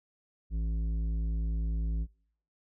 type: tone with tanh clipping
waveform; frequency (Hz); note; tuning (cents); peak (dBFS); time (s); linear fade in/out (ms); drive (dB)
sine; 55; A1; 0; -30; 0.5-2.07; 50; 10
effects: noise-tail reverb RT60 0.6 s tail -25 dB re dry